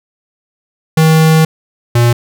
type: tone pair in turn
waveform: square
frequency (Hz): 159.1 / 119.19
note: D#3 / A#2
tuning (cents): +39 / +39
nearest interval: perfect fourth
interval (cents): 500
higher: first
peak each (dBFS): -6 / -7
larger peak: first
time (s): 0.97-1.45 / 1.95-2.13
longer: first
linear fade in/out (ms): 5
effects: none